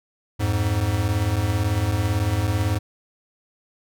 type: beating tone pair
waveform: square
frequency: 86.4 / 104.4 Hz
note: F2 / G#2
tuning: -18 / +10 cents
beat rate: 18 Hz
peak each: -25 / -22 dBFS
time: 0.39-2.79 s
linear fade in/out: 20 ms
effects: none